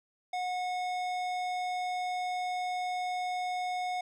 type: tone with tanh clipping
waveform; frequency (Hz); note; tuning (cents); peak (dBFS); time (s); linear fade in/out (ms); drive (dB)
sine; 728; F#5; -28; -33; 0.33-4.01; 5; 16
effects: none